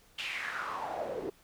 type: noise with band-pass filter sweep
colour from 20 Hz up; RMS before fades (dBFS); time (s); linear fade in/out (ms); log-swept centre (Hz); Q
pink; -37; 0.18-1.3; 10; 3000 to 370; 4.3
effects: pink hiss -63 dBFS RMS until 1.43 s